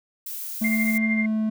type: noise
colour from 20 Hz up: violet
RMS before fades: -33 dBFS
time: 0.26-0.98 s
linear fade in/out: 5 ms
type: tone with pitch glide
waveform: triangle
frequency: 220 to 217.7 Hz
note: A3 to A3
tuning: 0 to -18 cents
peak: -19 dBFS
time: 0.61-1.5 s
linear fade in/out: 10 ms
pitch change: -18 cents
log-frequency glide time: 1.11-1.21 s
type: tone with tremolo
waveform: sine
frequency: 2100 Hz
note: C7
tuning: 6 cents sharp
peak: -21 dBFS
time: 0.64-1.26 s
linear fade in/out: 5 ms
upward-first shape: triangle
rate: 13 Hz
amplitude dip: 70%
effects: none